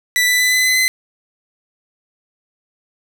sawtooth tone with pitch steps, 1975.5 / 1988.1 / 2001 / 2014 / 2026 / 2039 Hz, B6 / B6 / B6 / B6 / B6 / C7, 0 / +11 / +22 / +33 / +44 / -45 cents, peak -9 dBFS, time 0.16-0.88 s, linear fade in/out 0 ms, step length 120 ms, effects 8-bit

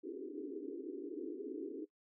pink band-pass noise, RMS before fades -44 dBFS, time 0.03-1.86 s, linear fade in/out 20 ms, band 270 to 440 Hz, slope 96 dB/octave, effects noise-tail reverb RT60 0.1 s tail -21 dB re dry

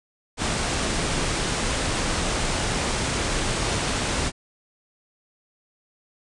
pink low-pass noise, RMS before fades -25 dBFS, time 0.37-4.32 s, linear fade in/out 50 ms, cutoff 9600 Hz, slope 96 dB/octave, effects none

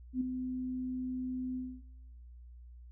sine tone with ADSR envelope, 254.8 Hz, C4, 46 cents flat, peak -27 dBFS, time 0.13-1.83 s, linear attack 79 ms, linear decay 6 ms, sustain -7 dB, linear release 270 ms, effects noise-tail reverb RT60 1.0 s tail -18 dB re dry + added 60 Hz sine -49 dBFS peak until 2.91 s

